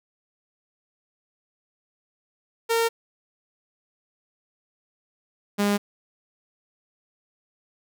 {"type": "tone pair in turn", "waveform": "sawtooth", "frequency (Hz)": [458.8, 203.8], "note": ["A#4", "G#3"], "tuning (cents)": [-28, -32], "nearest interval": "octave + major second", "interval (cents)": 1404, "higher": "first", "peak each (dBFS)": [-16, -16], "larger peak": "neither", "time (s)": [[2.69, 2.89], [5.58, 5.78]], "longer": "neither", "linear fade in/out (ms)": 20, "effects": []}